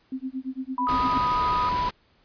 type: tone with tremolo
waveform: sine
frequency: 261.6 Hz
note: C4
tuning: in tune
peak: -26 dBFS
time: 0.12-1.18 s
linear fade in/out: 2 ms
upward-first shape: sine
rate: 8.8 Hz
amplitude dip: 100%
type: tone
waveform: sine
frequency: 988 Hz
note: B5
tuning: in tune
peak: -23 dBFS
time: 0.78-1.89 s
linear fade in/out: 2 ms
type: tone with vibrato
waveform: sine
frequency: 1244.5 Hz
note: D#6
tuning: in tune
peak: -25 dBFS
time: 0.87-1.69 s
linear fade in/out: 0 ms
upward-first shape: triangle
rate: 14 Hz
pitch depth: 16 cents each way
type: noise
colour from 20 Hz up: pink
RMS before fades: -32 dBFS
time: 0.88-1.91 s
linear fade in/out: 10 ms
effects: pink hiss -63 dBFS RMS until 2.24 s + resampled to 11025 Hz